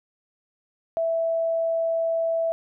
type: tone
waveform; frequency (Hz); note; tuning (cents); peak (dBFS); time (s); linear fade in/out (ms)
sine; 659.3; E5; 0; -21; 0.97-2.52; 0
effects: none